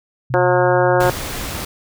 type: tone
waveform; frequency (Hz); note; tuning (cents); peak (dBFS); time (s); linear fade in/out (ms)
sine; 127.8; C3; -40; -21; 0.3-1.11; 5
type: harmonic tone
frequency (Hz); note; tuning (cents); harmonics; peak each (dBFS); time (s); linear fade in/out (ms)
180; F#3; -47; 2 / 3 / 4 / 5 / 6 / 7 / 8 / 9; -18 / -16 / -20 / -21 / -26 / -28 / -24 / -26; 0.34-1.1; 0
type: noise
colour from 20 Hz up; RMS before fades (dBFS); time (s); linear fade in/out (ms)
pink; -26; 1-1.65; 5
effects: none